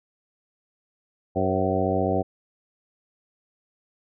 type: harmonic tone with a mistuned harmonic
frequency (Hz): 94.5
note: F#2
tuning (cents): +37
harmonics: 1 / 2 / 3 / 4 / 5 / 6 / 7 / 8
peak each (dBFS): -29 / -29 / -29 / -29 / -29 / -29 / -29 / -29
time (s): 1.35-2.23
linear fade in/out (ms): 20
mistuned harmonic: 6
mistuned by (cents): -47
effects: none